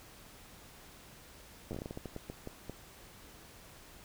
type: slowing click train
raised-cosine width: 2 ms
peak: -27 dBFS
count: 15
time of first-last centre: 1.71-2.697 s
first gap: 9 ms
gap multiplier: 1.28
effects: pink hiss -55 dBFS RMS until 4.04 s